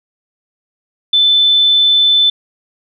sine tone, 3520 Hz, A7, in tune, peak -7 dBFS, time 1.13-2.3 s, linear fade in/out 5 ms, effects none

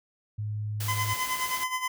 sine tone, 105.7 Hz, G#2, 31 cents sharp, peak -29 dBFS, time 0.38-1.14 s, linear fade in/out 10 ms
white noise, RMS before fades -36 dBFS, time 0.8-1.64 s, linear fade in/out 5 ms
25% pulse tone with tremolo, 1020 Hz, C6, 44 cents flat, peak -22 dBFS, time 0.88-1.88 s, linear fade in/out 5 ms, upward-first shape sine, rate 9.5 Hz, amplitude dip 70%
effects none

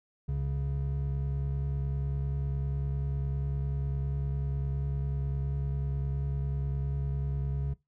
triangle tone pair together, 68.58 / 138.59 Hz, C#2 / C#3, -18 / 0 cents, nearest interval octave, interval 1218 cents, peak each -30 / -29 dBFS, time 0.28-7.74 s, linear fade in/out 10 ms, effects noise-tail reverb RT60 0.2 s tail -21 dB re dry

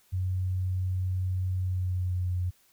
sine tone with pitch glide, 92.5 to 90.28 Hz, F#2 to F#2, 0 to -42 cents, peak -26 dBFS, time 0.12-2.51 s, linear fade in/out 20 ms, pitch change -42 cents, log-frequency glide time 1.56-2.27 s, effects white hiss -64 dBFS RMS until 2.72 s

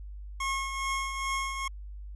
25% pulse tone with tremolo, 1085 Hz, C#6, 37 cents flat, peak -24 dBFS, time 0.4-1.68 s, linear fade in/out 5 ms, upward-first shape triangle, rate 2.4 Hz, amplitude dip 55%, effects added 50 Hz sine -39 dBFS peak until 2.15 s + resampled to 24000 Hz

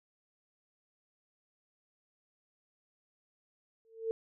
sine tone with exponential growth, 450 Hz, A4, 39 cents sharp, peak -27 dBFS, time 3.85-4.11 s, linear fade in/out 0 ms, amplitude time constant 55 ms, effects none

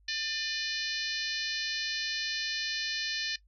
harmonic tone with a mistuned harmonic, 595 Hz, D5, 22 cents sharp, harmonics 3 / 4 / 5 / 6 / 7 / 8 / 9 / 10, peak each -37 / -39 / -41 / -41 / -36 / -41 / -41 / -45 dBFS, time 0.08-3.36 s, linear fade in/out 5 ms, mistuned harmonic 4, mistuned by +45 cents, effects noise-tail reverb RT60 0.1 s tail -19 dB re dry + added 50 Hz sine -60 dBFS peak until 3.47 s

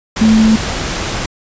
sine tone in noise, 220 Hz, A3, in tune, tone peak -6 dBFS, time 0.21-0.56 s, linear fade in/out 5 ms, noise pink, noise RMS -19 dBFS, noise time 0.16-1.26 s, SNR +10 dB, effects resampled to 16000 Hz

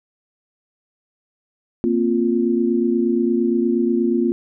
sine chord, Bb suspended second, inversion none, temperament equal, 233.1 / 261.6 / 349.2 Hz, Bb3 / C4 / F4, 0 / 0 / 0 cents, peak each -19 / -22 / -19 dBFS, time 1.84-4.32 s, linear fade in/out 0 ms, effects none

